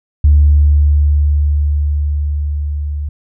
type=tone with level ramp; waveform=sine; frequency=73.42 Hz; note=D2; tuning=in tune; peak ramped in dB=-3 to -17 dBFS; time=0.24-3.09 s; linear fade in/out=5 ms; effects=tanh soft clip ceiling 0 dBFS